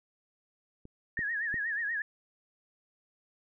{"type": "clicks", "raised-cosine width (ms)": 3, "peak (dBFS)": [-35, -27, -28], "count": 3, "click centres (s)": [0.854, 1.191, 1.542]}
{"type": "tone with vibrato", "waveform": "sine", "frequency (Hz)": 1760, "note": "A6", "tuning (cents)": 0, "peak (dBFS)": -30, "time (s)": [1.17, 2.02], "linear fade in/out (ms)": 2, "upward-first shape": "sine", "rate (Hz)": 8.3, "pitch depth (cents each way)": 120}
{"effects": []}